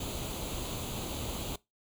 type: noise with comb filter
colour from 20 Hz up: pink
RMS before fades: -37 dBFS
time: 0-1.56 s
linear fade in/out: 5 ms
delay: 0.28 ms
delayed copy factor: +0.7
effects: noise-tail reverb RT60 0.2 s tail -21 dB re dry